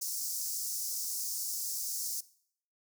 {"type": "high-pass noise", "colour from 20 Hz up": "pink", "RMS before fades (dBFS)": -36, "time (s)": [0.01, 2.21], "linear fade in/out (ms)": 10, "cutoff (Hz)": 5100, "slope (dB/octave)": 48, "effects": ["noise-tail reverb RT60 0.6 s tail -19 dB re dry"]}